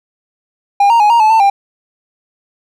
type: tone with pitch steps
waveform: triangle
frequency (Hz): 806 / 929 / 836 / 935 / 865 / 892 / 796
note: G5 / A#5 / G#5 / A#5 / A5 / A5 / G5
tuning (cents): +48 / -6 / +11 / +5 / -30 / +23 / +26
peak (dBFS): -4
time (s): 0.8-1.5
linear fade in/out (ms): 5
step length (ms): 100
effects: none